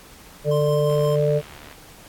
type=harmonic tone; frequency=148.1 Hz; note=D3; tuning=15 cents sharp; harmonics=1 / 3 / 4; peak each=-21 / -21 / -21 dBFS; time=0.44-1.42 s; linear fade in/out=50 ms
type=tone with tremolo; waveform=square; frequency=1050 Hz; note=C6; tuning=6 cents sharp; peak=-31 dBFS; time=0.51-1.16 s; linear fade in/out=5 ms; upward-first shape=sine; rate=5.7 Hz; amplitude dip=40%
type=click train; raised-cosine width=0.3 ms; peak=-26 dBFS; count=62; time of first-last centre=0.9-1.727 s; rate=73.8 Hz
effects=pink hiss -46 dBFS RMS until 2.08 s + AAC 64 kbps